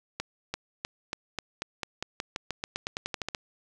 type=accelerating click train; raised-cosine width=0.2 ms; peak=-14 dBFS; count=20; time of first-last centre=0.2-3.348 s; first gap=340 ms; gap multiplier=0.91; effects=none